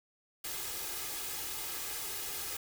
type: noise with comb filter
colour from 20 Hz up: white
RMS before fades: -39 dBFS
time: 0.44-2.57 s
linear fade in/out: 5 ms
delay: 2.4 ms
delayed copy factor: +0.6
effects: none